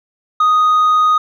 triangle tone with hard clipping, 1244.5 Hz, D#6, in tune, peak -8 dBFS, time 0.4-1.18 s, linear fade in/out 5 ms, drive 1 dB, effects none

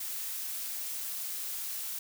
blue noise, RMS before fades -37 dBFS, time 0-1.99 s, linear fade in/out 5 ms, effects none

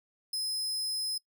sawtooth tone, 5100 Hz, D#8, 42 cents sharp, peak -28 dBFS, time 0.33-1.18 s, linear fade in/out 5 ms, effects noise-tail reverb RT60 0.1 s tail -22 dB re dry

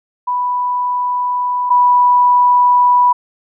sine tone pair in turn, 987.8 / 983.5 Hz, B5 / B5, 0 / -7 cents, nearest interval unison, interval 7 cents, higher first, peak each -14 / -7 dBFS, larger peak second, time 0.27-1.7 / 1.7-3.13 s, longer neither, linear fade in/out 10 ms, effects none

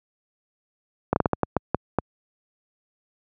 slowing click train, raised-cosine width 1 ms, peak -5 dBFS, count 9, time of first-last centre 1.13-1.987 s, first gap 31 ms, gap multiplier 1.34, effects high-pass 80 Hz 12 dB/octave

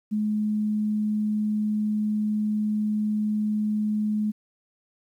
sine tone, 212.1 Hz, G#3, 37 cents sharp, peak -22 dBFS, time 0.11-4.32 s, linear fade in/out 20 ms, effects 10-bit

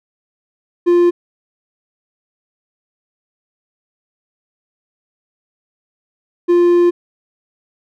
triangle tone pair in turn, 349.2 / 349.2 Hz, F4 / F4, 0 / 0 cents, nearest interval unison, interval 0 cents, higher neither, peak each -6 dBFS, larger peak neither, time 0.86-1.11 / 6.48-6.91 s, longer second, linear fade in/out 20 ms, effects none

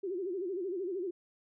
sine tone with vibrato, 370 Hz, F#4, in tune, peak -33 dBFS, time 0.03-1.11 s, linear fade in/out 10 ms, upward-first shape sine, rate 13 Hz, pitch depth 140 cents each way, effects none

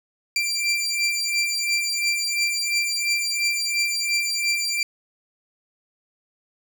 20% pulse beating tone pair, 2356 / 2358.9 Hz, D7 / D7, +5 / +7 cents, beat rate 2.9 Hz, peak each -19 / -20 dBFS, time 0.36-4.83 s, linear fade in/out 2 ms, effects none

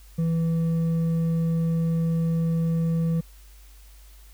sine tone with hard clipping, 164.81 Hz, E3, in tune, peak -22 dBFS, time 0.18-3.21 s, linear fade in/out 10 ms, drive 4 dB, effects added 50 Hz sine -46 dBFS peak until 4.33 s + white hiss -56 dBFS RMS until 4.33 s

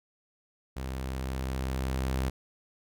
sawtooth tone with level ramp, 65.41 Hz, C2, in tune, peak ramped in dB -30 to -23 dBFS, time 0.76-2.3 s, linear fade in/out 10 ms, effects none

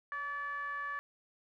triangle ring-modulated tone, 294.1 Hz, D4, 3 cents sharp, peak -31 dBFS, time 0.12-0.99 s, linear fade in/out 0 ms, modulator 1440 Hz, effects none

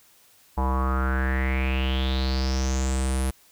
square tone with low-pass filter sweep, 65.6 Hz, C2, 5 cents sharp, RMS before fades -24 dBFS, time 0.57-3.31 s, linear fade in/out 10 ms, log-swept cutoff 910 to 11000 Hz, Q 7.2, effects white hiss -57 dBFS RMS until 3.51 s

